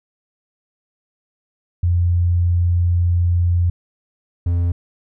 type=tone pair in turn; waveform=sine / triangle; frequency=87.31 / 86.61 Hz; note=F2 / F2; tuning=0 / -14 cents; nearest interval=unison; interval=14 cents; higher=first; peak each=-13 dBFS; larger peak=neither; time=1.83-3.7 / 4.46-4.72 s; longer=first; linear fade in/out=5 ms; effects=none